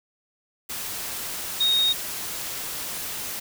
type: tone in noise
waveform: sine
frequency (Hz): 3729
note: A#7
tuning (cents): 0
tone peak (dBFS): -18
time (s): 1.6-1.93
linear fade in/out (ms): 10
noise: white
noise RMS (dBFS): -32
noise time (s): 0.69-3.4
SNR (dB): +11
effects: none